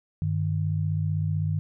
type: tone pair together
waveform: sine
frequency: 98 / 153.78 Hz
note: G2 / D#3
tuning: 0 / -20 cents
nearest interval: minor sixth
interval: 780 cents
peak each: -26 / -26 dBFS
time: 0.22-1.59 s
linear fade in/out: 0 ms
effects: none